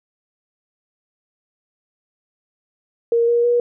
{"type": "tone with pitch steps", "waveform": "sine", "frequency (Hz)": [466.8, 473.6, 480.5], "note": ["A#4", "A#4", "B4"], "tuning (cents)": [2, 27, -48], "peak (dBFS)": -13, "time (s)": [3.12, 3.6], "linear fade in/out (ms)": 2, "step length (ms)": 160, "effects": []}